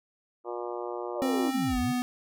harmonic tone, 119.7 Hz, A#2, 46 cents sharp, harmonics 3 / 4 / 5 / 6 / 7 / 8 / 9 / 10, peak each -36 / -38 / -40 / -42 / -43 / -44 / -45 / -46 dBFS, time 0.44-1.52 s, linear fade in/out 50 ms
sine linear two-way sweep, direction down then up, 622.3 to 38.89 to 157.2 Hz, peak -31 dBFS, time 1.15-1.93 s, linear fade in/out 20 ms, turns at 1.76 s
square tone with pitch glide, 264.2 to 247.9 Hz, C4 to B3, +17 to +7 cents, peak -27 dBFS, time 1.22-2.02 s, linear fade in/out 0 ms, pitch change -110 cents, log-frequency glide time 1.67-1.79 s
effects none

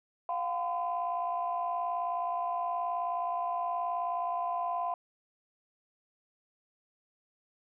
sine tone cluster, 702 / 761 / 1017 Hz, F5 / F#5 / C6, +9 / +48 / -50 cents, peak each -32 / -39 / -33 dBFS, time 0.29-4.94 s, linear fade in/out 2 ms, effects tanh soft clip ceiling -22 dBFS

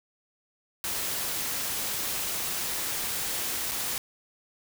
white noise with dropouts, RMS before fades -31 dBFS, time 0.84-3.98 s, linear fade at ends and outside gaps 1 ms, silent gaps 3.713-3.717 s, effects none

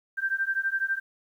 sine beating tone pair, 1568 / 1580 Hz, G6 / G6, 0 / +13 cents, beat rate 12 Hz, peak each -28 dBFS, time 0.17-1 s, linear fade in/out 20 ms, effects 10-bit

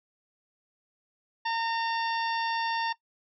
harmonic tone with a mistuned harmonic, 915 Hz, A#5, 32 cents flat, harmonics 1 / 2 / 3 / 4 / 5 / 6, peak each -28 / -34 / -38 / -40 / -42 / -44 dBFS, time 1.45-2.93 s, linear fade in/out 10 ms, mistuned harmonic 4, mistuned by -52 cents, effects noise-tail reverb RT60 0.1 s tail -18 dB re dry

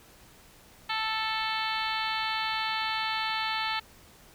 harmonic tone, 440 Hz, A4, in tune, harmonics 2 / 3 / 4 / 5 / 6 / 7 / 8 / 9 / 10, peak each -33 / -35 / -36 / -37 / -38 / -38 / -39 / -40 / -40 dBFS, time 0.89-3.8 s, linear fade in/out 10 ms, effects pink hiss -55 dBFS RMS until 4.34 s

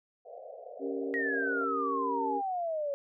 white band-pass noise, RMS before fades -46 dBFS, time 0.25-1.65 s, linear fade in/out 10 ms, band 460 to 710 Hz, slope 96 dB/octave
sine chord, G diminished, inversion second, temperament equal, 277.2 / 392 / 466.2 Hz, Db4 / G4 / Bb4, 0 / 0 / 0 cents, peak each -36 dBFS, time 0.79-2.42 s, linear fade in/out 50 ms
sine exponential sweep, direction down, 1915 to 553 Hz, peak -30 dBFS, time 1.14-2.94 s, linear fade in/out 0 ms
effects none

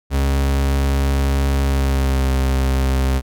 40% pulse tone with pitch glide, 68.6 to 66.22 Hz, C#2 to C2, -17 to +21 cents, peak -14 dBFS, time 0.1-3.22 s, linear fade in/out 50 ms, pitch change -62 cents, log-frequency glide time 1.63-2.32 s, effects none

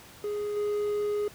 triangle tone with level steps, 415.3 Hz, G#4, in tune, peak -27 / -24 dBFS, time 0.24-1.28 s, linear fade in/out 2 ms, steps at 0.56 s, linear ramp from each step 10 ms, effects pink hiss -50 dBFS RMS until 1.34 s + high-pass 60 Hz 12 dB/octave

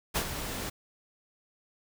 pink noise with ADSR envelope, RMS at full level -27 dBFS, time 0.14-0.7 s, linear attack 24 ms, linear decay 72 ms, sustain -9 dB, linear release 10 ms, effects none

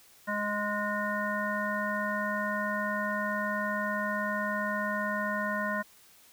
harmonic tone with a mistuned harmonic, 207.7 Hz, G#3, in tune, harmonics 1 / 3 / 5 / 7 / 9, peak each -35 / -35 / -35 / -35 / -35 dBFS, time 0.27-5.83 s, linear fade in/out 20 ms, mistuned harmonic 9, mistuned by -33 cents, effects white hiss -58 dBFS RMS until 6.32 s

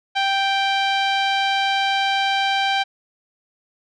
sawtooth tone with low-pass filter, 784 Hz, G5, in tune, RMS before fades -20 dBFS, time 0.15-2.84 s, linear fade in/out 20 ms, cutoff 3600 Hz, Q 2.2, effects none

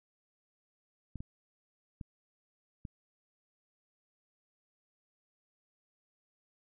clicks, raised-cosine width 5 ms, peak -29 dBFS, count 4, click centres 1.157 / 1.205 / 2.012 / 2.852 s, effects none

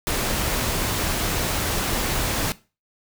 pink noise, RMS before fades -24 dBFS, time 0.07-2.52 s, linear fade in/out 0 ms, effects noise-tail reverb RT60 0.3 s tail -18 dB re dry

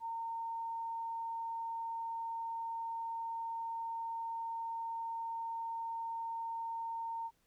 sine tone, 915 Hz, A#5, 32 cents flat, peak -37 dBFS, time 0-7.31 s, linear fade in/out 50 ms, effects pink hiss -75 dBFS RMS until 7.46 s

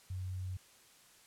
sine tone, 92.5 Hz, F#2, in tune, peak -37 dBFS, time 0.1-0.57 s, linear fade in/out 5 ms, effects white hiss -62 dBFS RMS until 1.26 s + low-pass 11000 Hz 12 dB/octave

